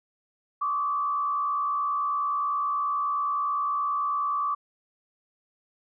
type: tone with frequency modulation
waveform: sine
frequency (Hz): 1154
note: D6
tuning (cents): -31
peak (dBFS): -24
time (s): 0.61-4.55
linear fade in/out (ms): 10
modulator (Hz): 69.5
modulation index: 0.72
effects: none